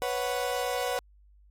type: chord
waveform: 35% pulse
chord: B suspended second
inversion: none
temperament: equal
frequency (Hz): 493.9 / 554.4 / 740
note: B4 / C#5 / F#5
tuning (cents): 0 / 0 / 0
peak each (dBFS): -30 / -32 / -31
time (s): 0.02-0.99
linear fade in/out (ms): 0
effects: added 50 Hz sine -55 dBFS peak until 1.5 s + AAC 48 kbps